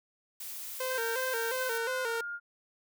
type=noise; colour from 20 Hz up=blue; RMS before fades=-41 dBFS; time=0.4-1.78 s; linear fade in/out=5 ms
type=tone with vibrato; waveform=sawtooth; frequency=486.6 Hz; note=B4; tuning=26 cents flat; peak=-28 dBFS; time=0.8-2.21 s; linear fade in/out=5 ms; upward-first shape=square; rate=2.8 Hz; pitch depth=100 cents each way
type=tone with pitch glide; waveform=sine; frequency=1568 to 1413.2 Hz; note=G6 to F6; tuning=0 to +20 cents; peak=-35 dBFS; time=0.88-2.4 s; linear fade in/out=50 ms; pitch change=-180 cents; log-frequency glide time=1.44-2.22 s
effects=none